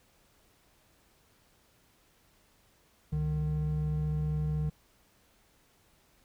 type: tone pair together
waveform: triangle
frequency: 68.1 / 152.35 Hz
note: C#2 / D#3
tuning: -30 / -36 cents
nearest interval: octave + major second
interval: 1394 cents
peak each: -33 / -27 dBFS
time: 3.12-4.7 s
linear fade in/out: 10 ms
effects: pink hiss -66 dBFS RMS until 6.24 s